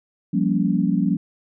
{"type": "chord", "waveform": "sine", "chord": "G half-diminished seventh", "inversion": "third", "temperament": "equal with one note detuned", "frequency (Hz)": [174.61, 196, 233.1, 280.7], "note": ["F3", "G3", "Bb3", "Db4"], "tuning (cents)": [0, 0, 0, 22], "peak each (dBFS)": [-22, -21, -24, -24], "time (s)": [0.33, 1.17], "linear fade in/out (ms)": 10, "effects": []}